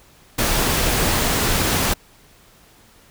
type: noise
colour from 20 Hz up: pink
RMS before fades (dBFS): -19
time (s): 0.38-1.94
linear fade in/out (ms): 10
effects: pink hiss -51 dBFS RMS until 3.1 s